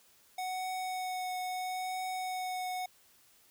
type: tone with vibrato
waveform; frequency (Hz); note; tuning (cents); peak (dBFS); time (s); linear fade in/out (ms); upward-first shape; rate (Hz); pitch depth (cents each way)
square; 740; F#5; 0; -35; 0.38-2.86; 5; triangle; 0.75; 13
effects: white hiss -64 dBFS RMS until 3.5 s